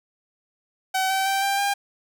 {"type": "tone with pitch steps", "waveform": "sawtooth", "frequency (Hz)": [759, 769.6, 780.3, 791.2, 802.3], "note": ["F#5", "G5", "G5", "G5", "G5"], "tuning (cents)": [44, -32, -8, 16, 40], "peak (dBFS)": -17, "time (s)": [0.94, 1.74], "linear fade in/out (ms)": 10, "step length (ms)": 160, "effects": []}